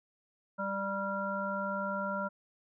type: harmonic tone with a mistuned harmonic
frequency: 197.3 Hz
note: G3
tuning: 11 cents sharp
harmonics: 1 / 3 / 5 / 7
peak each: -38 / -37 / -39 / -36 dBFS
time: 0.58-2.29 s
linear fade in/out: 20 ms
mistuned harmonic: 5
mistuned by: -30 cents
effects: none